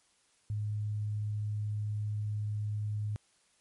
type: tone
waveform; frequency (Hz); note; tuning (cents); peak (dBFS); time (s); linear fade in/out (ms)
sine; 105.2; G#2; +23; -31; 0.5-3.16; 0
effects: white hiss -69 dBFS RMS until 3.6 s + MP3 48 kbps